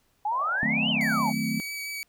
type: exponential two-way sweep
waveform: sine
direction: up then down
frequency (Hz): 808 to 3121 to 808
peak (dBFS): -24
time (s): 0.25-1.3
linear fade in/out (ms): 5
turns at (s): 0.9
type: band-pass noise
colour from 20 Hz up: pink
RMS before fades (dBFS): -40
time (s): 0.31-1.33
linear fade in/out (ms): 10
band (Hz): 620 to 870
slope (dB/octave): 48
type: chord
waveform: sine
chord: D# diminished seventh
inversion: none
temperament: equal with one note detuned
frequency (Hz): 155.56 / 185 / 220 / 258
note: D#3 / F#3 / A3 / C4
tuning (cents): 0 / 0 / 0 / -24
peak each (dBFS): -34 / -34 / -28 / -32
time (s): 0.63-1.6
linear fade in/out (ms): 0
type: tone with vibrato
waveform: sawtooth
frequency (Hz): 2280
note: C#7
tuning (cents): +48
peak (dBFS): -29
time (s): 1.01-2.03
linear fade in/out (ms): 0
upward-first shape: sine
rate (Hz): 5.9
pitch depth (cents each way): 12
effects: pink hiss -68 dBFS RMS until 2.08 s